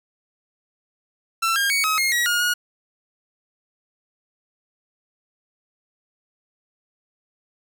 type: tone with pitch steps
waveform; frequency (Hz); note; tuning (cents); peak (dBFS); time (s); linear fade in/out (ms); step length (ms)
sawtooth; 1342 / 1613 / 2238 / 1275 / 2140 / 1914 / 1430 / 1445; E6 / G6 / C#7 / D#6 / C7 / A#6 / F6 / F#6; +31 / +49 / +16 / +42 / +38 / +45 / +41 / -41; -15; 1.42-2.54; 10; 140
effects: none